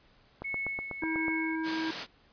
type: click train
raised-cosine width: 1 ms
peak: -24 dBFS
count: 8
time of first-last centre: 0.42-1.282 s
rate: 8.12 Hz
type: tone with tremolo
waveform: sine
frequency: 2200 Hz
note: C#7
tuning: 14 cents flat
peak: -31 dBFS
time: 0.44-1.56 s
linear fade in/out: 10 ms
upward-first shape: sine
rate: 1.5 Hz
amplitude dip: 55%
type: harmonic tone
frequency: 321 Hz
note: E4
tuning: 46 cents flat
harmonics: 1 / 3 / 5 / 7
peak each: -31 / -40 / -39 / -48 dBFS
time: 1.02-1.91 s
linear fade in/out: 5 ms
type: high-pass noise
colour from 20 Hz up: white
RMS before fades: -34 dBFS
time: 1.63-2.07 s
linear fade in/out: 50 ms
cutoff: 110 Hz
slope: 96 dB/octave
effects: pink hiss -63 dBFS RMS until 2.32 s + resampled to 11025 Hz